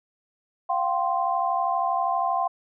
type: chord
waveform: sine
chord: F suspended second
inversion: none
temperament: equal with one note detuned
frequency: 698.5 / 771 / 1046.5 Hz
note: F5 / G5 / C6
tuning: 0 / -29 / 0 cents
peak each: -26 dBFS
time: 0.69-2.48 s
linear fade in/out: 10 ms
effects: none